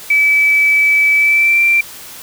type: tone with pitch glide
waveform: sine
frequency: 2300 to 2355 Hz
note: D7 to D7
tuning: -37 to +4 cents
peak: -8 dBFS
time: 0.1-1.81 s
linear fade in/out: 5 ms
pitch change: +41 cents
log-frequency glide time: 1.16-1.62 s
effects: white hiss -33 dBFS RMS until 2.22 s